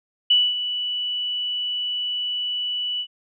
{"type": "tone with ADSR envelope", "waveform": "sine", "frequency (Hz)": 2960, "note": "F#7", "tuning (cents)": 0, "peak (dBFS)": -12, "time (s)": [0.3, 3.07], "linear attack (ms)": 8, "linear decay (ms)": 230, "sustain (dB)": -11, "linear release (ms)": 68, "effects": []}